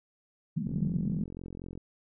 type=band-pass noise; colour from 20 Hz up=pink; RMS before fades=-31 dBFS; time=0.56-1.24 s; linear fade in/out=10 ms; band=150 to 210 Hz; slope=48 dB/octave
type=click train; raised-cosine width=3 ms; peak=-29 dBFS; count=50; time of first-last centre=0.67-1.776 s; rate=44.3 Hz
effects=none